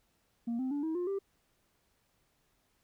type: tone with pitch steps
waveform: sine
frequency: 234 / 259.6 / 288.1 / 319.7 / 354.7 / 393.5 Hz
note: A#3 / C4 / D4 / D#4 / F4 / G4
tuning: +7 / -13 / -33 / +47 / +27 / +7 cents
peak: -29 dBFS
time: 0.47-1.19 s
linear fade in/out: 10 ms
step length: 120 ms
effects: tanh soft clip ceiling -30 dBFS + pink hiss -74 dBFS RMS until 2.83 s